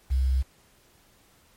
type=tone with quantisation; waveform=sine; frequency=65.41 Hz; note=C2; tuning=in tune; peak=-20 dBFS; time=0.1-0.43 s; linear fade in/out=20 ms; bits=8; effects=pink hiss -60 dBFS RMS until 1.56 s + MP3 64 kbps